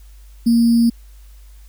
sine tone with sample-and-hold, 233.1 Hz, A#3, in tune, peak -10 dBFS, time 0.46-0.9 s, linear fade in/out 10 ms, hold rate 4900 Hz, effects added 50 Hz sine -39 dBFS peak until 1.68 s + white hiss -55 dBFS RMS until 1.68 s

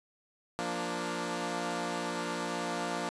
10% pulse chord, Bb major, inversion second, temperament equal, 174.61 / 233.1 / 293.7 Hz, F3 / Bb3 / D4, 0 / 0 / 0 cents, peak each -29 dBFS, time 0.59-3.09 s, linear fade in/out 0 ms, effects resampled to 22050 Hz

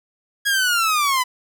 sawtooth linear sweep, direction down, 1661.2 to 987.8 Hz, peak -13 dBFS, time 0.45-1.24 s, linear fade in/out 20 ms, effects none

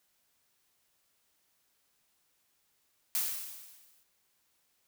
blue noise with exponential decay, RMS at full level -29 dBFS, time 3.15-4.03 s, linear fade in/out 0 ms, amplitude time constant 190 ms, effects white hiss -74 dBFS RMS until 4.87 s

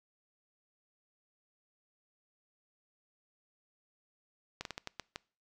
slowing click train, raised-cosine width 0.2 ms, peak -21 dBFS, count 7, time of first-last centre 4.61-5.159 s, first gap 42 ms, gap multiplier 1.31, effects noise-tail reverb RT60 0.4 s tail -24 dB re dry

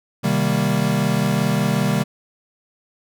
square chord, C minor seventh, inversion none, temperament equal with one note detuned, 130.36 / 155.56 / 196 / 233.1 Hz, C3 / Eb3 / G3 / Bb3, -6 / 0 / 0 / 0 cents, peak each -24 / -23 / -22 / -25 dBFS, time 0.23-2.04 s, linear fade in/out 20 ms, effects none

